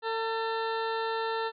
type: harmonic tone with a mistuned harmonic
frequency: 450 Hz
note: A4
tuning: 39 cents sharp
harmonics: 1 / 2 / 3 / 4 / 6 / 7 / 8 / 9 / 10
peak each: -32 / -33 / -37 / -38 / -46 / -52 / -45 / -45 / -55 dBFS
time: 0.02-1.52 s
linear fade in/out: 50 ms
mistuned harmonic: 4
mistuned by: -23 cents
effects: none